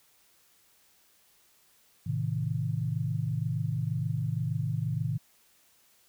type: chord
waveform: sine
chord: A diminished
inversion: none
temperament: just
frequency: 110 / 132 / 158.4 Hz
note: A2 / C3 / Eb3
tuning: 0 / +16 / +31 cents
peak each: -32 dBFS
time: 2.06-5.18 s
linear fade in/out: 10 ms
effects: white hiss -64 dBFS RMS until 6.08 s